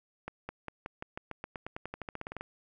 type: accelerating click train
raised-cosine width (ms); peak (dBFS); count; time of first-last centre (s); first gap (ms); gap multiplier
0.5; -23; 21; 0.28-2.41; 210; 0.92
effects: none